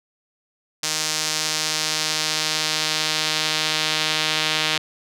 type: tone with band-pass filter sweep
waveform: sawtooth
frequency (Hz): 155.5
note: D#3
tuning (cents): -1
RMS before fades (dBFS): -23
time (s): 0.83-4.78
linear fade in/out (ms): 5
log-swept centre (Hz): 5900 to 3500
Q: 1.5
effects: none